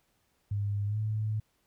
sine tone with pitch glide, 101.8 to 107.85 Hz, G#2 to A2, -34 to -34 cents, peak -28 dBFS, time 0.51-1.4 s, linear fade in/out 5 ms, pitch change +100 cents, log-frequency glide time 0.86-0.98 s, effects pink hiss -73 dBFS RMS until 1.66 s

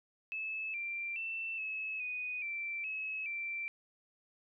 sine tone with pitch steps, 2606 / 2363 / 2673 / 2587 / 2486 / 2343 / 2576 / 2347 Hz, E7 / D7 / E7 / E7 / D#7 / D7 / E7 / D7, -20 / +10 / +23 / -33 / -2 / -5 / -41 / -2 cents, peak -36 dBFS, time 0.32-3.68 s, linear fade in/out 0 ms, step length 420 ms, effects none

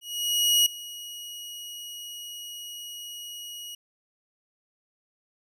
sawtooth tone with ADSR envelope, 2901 Hz, F#7, 35 cents flat, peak -14 dBFS, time 0.01-3.75 s, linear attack 650 ms, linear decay 5 ms, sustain -20 dB, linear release 5 ms, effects none

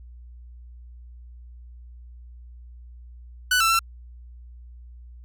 sawtooth tone with pitch steps, 1490 / 1334 / 1347 Hz, F#6 / E6 / E6, +12 / +20 / +37 cents, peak -14 dBFS, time 3.51-3.792 s, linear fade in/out 5 ms, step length 94 ms, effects added 60 Hz sine -41 dBFS peak until 5.24 s

